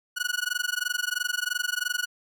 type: tone with amplitude modulation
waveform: sawtooth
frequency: 1464 Hz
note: F#6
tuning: 19 cents flat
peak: -19 dBFS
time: 0.16-2.06 s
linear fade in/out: 20 ms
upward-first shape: sine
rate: 23 Hz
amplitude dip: 100%
effects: none